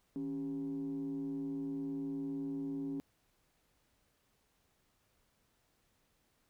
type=tone with frequency modulation; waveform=sine; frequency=277.2 Hz; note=C#4; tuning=in tune; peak=-35 dBFS; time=0.16-3 s; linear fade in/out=0 ms; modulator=119 Hz; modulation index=0.47; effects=tanh soft clip ceiling -32 dBFS + pink hiss -75 dBFS RMS until 6.49 s